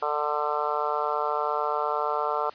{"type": "harmonic tone", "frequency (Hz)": 148.8, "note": "D3", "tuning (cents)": 23, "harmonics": [3, 4, 5, 6, 7, 8, 9], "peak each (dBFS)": [-32, -32, -32, -32, -32, -32, -32], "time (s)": [0.02, 2.5], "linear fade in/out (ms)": 5, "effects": ["white hiss -50 dBFS RMS until 2.54 s", "resampled to 11025 Hz"]}